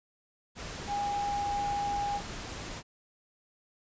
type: tone in noise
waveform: sine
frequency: 813 Hz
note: G#5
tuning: 37 cents flat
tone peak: -29 dBFS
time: 0.87-2.21 s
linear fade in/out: 50 ms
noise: pink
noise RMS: -40 dBFS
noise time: 0.55-2.83 s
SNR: +8 dB
effects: resampled to 16000 Hz